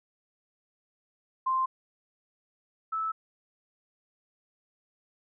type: tone pair in turn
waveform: sine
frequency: 1046 / 1309.2 Hz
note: C6 / E6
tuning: -1 / -12 cents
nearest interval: major third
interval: 389 cents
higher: second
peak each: -24 / -28 dBFS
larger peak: first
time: 1.46-1.66 / 2.92-3.12 s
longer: neither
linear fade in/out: 10 ms
effects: none